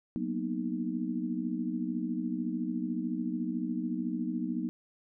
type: chord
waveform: sine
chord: B major seventh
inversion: second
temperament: equal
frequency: 185 / 233.1 / 246.9 / 311.1 Hz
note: F#3 / A#3 / B3 / D#4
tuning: 0 / 0 / 0 / 0 cents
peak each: -37 / -36 / -35 / -36 dBFS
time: 0.16-4.69 s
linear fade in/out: 0 ms
effects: none

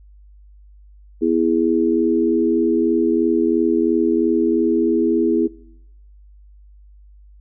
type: chord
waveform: sine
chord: E major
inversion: second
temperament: equal with one note detuned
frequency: 246.9 / 329.6 / 412.7 Hz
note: B3 / E4 / G#4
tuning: 0 / 0 / -11 cents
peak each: -20 / -17 / -20 dBFS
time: 1.21-5.48 s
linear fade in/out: 20 ms
effects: noise-tail reverb RT60 0.8 s tail -21 dB re dry + added 50 Hz sine -43 dBFS peak until 7.4 s

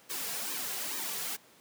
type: noise with flanger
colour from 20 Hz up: white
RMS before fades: -36 dBFS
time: 0.09-1.37 s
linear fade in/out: 20 ms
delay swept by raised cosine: 1.4 to 3.4 ms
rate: 2.3 Hz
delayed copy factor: -0.8
effects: pink hiss -59 dBFS RMS until 1.6 s + high-pass 200 Hz 12 dB/octave

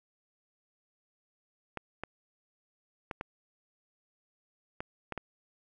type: clicks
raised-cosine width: 0.5 ms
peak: -21 dBFS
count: 7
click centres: 1.773 / 2.036 / 3.112 / 3.211 / 4.805 / 5.123 / 5.177 s
effects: none

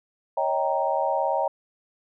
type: chord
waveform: sine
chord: Eb dominant seventh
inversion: third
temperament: equal with one note detuned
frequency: 554.4 / 632.4 / 784 / 932.3 Hz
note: Db5 / Eb5 / G5 / Bb5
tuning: 0 / +28 / 0 / 0 cents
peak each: -27 dBFS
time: 0.37-1.48 s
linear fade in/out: 5 ms
effects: none

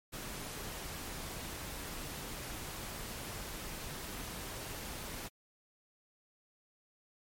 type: noise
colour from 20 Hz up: pink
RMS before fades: -43 dBFS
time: 0.12-5.29 s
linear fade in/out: 20 ms
effects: MP3 64 kbps

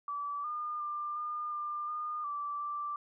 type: tone with pitch steps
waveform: sine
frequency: 1154 / 1212 / 1192 / 1210 / 1196 / 1217 / 1164 / 1172 Hz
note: D6 / D#6 / D6 / D#6 / D6 / D#6 / D6 / D6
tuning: -31 / -46 / +25 / -49 / +31 / -39 / -16 / -4 cents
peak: -34 dBFS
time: 0.08-2.96 s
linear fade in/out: 2 ms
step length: 360 ms
effects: none

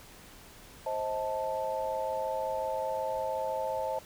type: chord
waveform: sine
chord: A diminished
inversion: first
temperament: just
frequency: 528 / 633.6 / 880 Hz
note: C5 / Eb5 / A5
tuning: +16 / +31 / 0 cents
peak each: -34 / -35 / -34 dBFS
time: 0.86-3.99 s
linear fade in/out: 5 ms
effects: pink hiss -52 dBFS RMS until 4.05 s

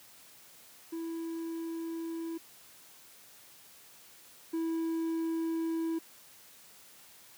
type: tone pair in turn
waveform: triangle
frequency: 330 / 327.5 Hz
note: E4 / E4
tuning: +2 / -11 cents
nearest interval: unison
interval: 13 cents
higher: first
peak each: -33 / -28 dBFS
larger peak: second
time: 0.92-2.38 / 4.53-5.99 s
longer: neither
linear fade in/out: 10 ms
effects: white hiss -56 dBFS RMS until 7.37 s + high-pass 80 Hz 12 dB/octave

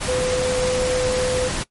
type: tone in noise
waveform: sine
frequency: 506 Hz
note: B4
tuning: 42 cents sharp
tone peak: -19 dBFS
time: 0.07-1.49 s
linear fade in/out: 20 ms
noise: pink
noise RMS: -25 dBFS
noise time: 0-1.64 s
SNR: +3 dB
effects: noise-tail reverb RT60 0.1 s tail -19 dB re dry + MP3 48 kbps

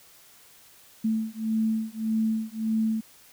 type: beating tone pair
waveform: sine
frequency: 220 / 221.7 Hz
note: A3 / A3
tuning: 0 / +13 cents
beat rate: 1.7 Hz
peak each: -27 dBFS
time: 1.04-3.01 s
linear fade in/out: 10 ms
effects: white hiss -54 dBFS RMS until 3.32 s

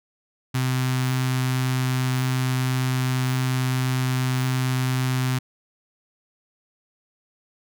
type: tone with notch filter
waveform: sawtooth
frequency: 128.7 Hz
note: C3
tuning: 28 cents flat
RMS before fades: -23 dBFS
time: 0.54-5.39 s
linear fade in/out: 10 ms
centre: 510 Hz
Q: 0.65
effects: none

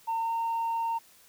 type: tone with pitch glide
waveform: sine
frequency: 909 to 916.9 Hz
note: A#5 to A#5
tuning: -44 to -29 cents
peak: -25 dBFS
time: 0.07-0.99 s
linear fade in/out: 20 ms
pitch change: +15 cents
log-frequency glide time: 0.2-0.32 s
effects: tanh soft clip ceiling -25 dBFS + white hiss -58 dBFS RMS until 1.28 s

